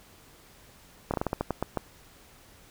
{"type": "slowing click train", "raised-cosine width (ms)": 1, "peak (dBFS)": -13, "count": 10, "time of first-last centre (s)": [1.11, 1.773], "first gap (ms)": 28, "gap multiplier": 1.23, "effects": ["pink hiss -55 dBFS RMS until 2.7 s"]}